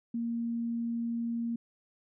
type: tone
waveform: sine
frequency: 233.1 Hz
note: A#3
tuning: in tune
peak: -30 dBFS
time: 0.14-1.56 s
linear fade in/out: 5 ms
effects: none